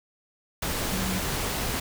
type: tone in noise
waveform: sine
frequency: 188 Hz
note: F#3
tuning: 28 cents sharp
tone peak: -29 dBFS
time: 0.92-1.19 s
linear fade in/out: 5 ms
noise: pink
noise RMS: -29 dBFS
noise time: 0.62-1.8 s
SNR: -3 dB
effects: none